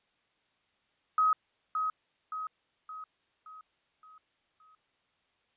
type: tone with echo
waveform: sine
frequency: 1267 Hz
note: D#6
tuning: 31 cents sharp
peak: -22 dBFS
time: 1.18-1.33 s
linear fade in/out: 2 ms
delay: 570 ms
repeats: 6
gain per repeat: -6 dB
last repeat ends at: 4.75 s
effects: white hiss -73 dBFS RMS until 5.56 s + resampled to 8000 Hz